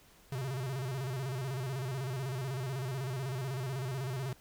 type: tone with vibrato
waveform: square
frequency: 130.81 Hz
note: C3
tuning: in tune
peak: -35 dBFS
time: 0.32-4.33 s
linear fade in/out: 2 ms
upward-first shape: square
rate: 16 Hz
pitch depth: 97 cents each way
effects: pink hiss -61 dBFS RMS until 4.4 s